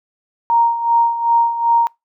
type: tone with tremolo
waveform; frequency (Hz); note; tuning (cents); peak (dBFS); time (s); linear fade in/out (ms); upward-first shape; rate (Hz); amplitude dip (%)
sine; 932.3; A#5; 0; -9; 0.5-1.87; 0; sine; 2.6; 70
effects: noise-tail reverb RT60 0.2 s tail -25 dB re dry